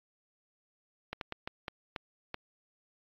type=slowing click train; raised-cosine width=0.3 ms; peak=-20 dBFS; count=7; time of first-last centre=1.13-2.343 s; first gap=82 ms; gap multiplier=1.36; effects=low-pass 5000 Hz 12 dB/octave + AAC 32 kbps